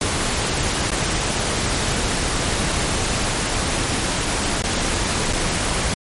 pink noise with dropouts, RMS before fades -21 dBFS, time 0.01-5.94 s, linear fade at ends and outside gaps 2 ms, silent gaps 0.906-0.916 / 4.623-4.638 / 5.328-5.332 s, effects MP3 48 kbps

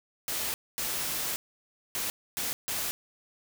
white noise bursts at uneven times, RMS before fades -32 dBFS, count 5, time 0.28-0.54 / 0.78-1.36 / 1.95-2.1 / 2.37-2.53 / 2.68-2.91 s, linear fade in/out 0 ms, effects none

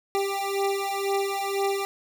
25% pulse beating tone pair, 394 / 396 Hz, G4 / G4, +9 / +18 cents, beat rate 2 Hz, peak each -24 dBFS, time 0.15-1.85 s, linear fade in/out 0 ms, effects none

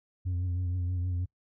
sine tone with vibrato, 89.7 Hz, F2, 47 cents sharp, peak -25 dBFS, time 0.25-1.26 s, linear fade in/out 20 ms, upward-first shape triangle, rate 6.3 Hz, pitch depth 48 cents each way, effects noise-tail reverb RT60 0.1 s tail -24 dB re dry + tanh soft clip ceiling -27 dBFS

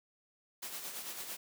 white noise with tremolo, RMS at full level -41 dBFS, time 0.62-1.37 s, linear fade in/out 10 ms, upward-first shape sine, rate 9 Hz, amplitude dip 50%, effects high-pass 200 Hz 12 dB/octave

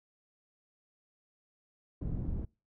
pink low-pass noise, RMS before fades -35 dBFS, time 2.01-2.45 s, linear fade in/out 5 ms, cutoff 220 Hz, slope 12 dB/octave, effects noise-tail reverb RT60 0.3 s tail -24 dB re dry

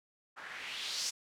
blue noise with low-pass filter sweep, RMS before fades -40 dBFS, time 0.36-1.11 s, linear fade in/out 20 ms, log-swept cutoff 1300 to 6300 Hz, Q 2.3, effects none

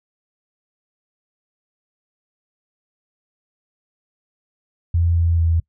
sine tone with pitch steps, 84.9 / 84.2 / 82.8 Hz, F2 / E2 / E2, -48 / +37 / +8 cents, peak -14 dBFS, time 4.94-5.6 s, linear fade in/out 5 ms, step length 220 ms, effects noise-tail reverb RT60 0.1 s tail -23 dB re dry

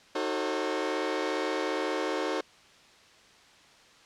sawtooth chord, D# diminished seventh, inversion none, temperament just, 311.1 / 373.4 / 448 / 537.6 Hz, D#4 / F#4 / A4 / C5, 0 / +16 / +31 / +47 cents, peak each -30 dBFS, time 0.15-2.41 s, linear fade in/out 5 ms, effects white hiss -56 dBFS RMS until 4.05 s + low-pass 5000 Hz 12 dB/octave

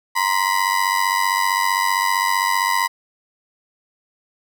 30% pulse ring-modulated tone, 987.8 Hz, B5, in tune, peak -11 dBFS, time 0.15-2.88 s, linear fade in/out 20 ms, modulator 47.7 Hz, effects none

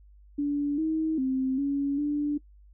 sine tone with pitch steps, 288.3 / 317.1 / 262.3 / 280.8 / 293 Hz, D4 / D#4 / C4 / C#4 / D4, -32 / +33 / +4 / +22 / -4 cents, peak -24 dBFS, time 0.38-2.38 s, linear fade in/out 10 ms, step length 400 ms, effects noise-tail reverb RT60 0.1 s tail -21 dB re dry + added 50 Hz sine -51 dBFS peak until 2.73 s

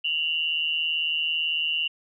sine tone pair together, 2773 / 2931 Hz, F7 / F#7, -13 / -17 cents, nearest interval minor second, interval 96 cents, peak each -26 / -26 dBFS, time 0.04-1.88 s, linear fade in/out 10 ms, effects none

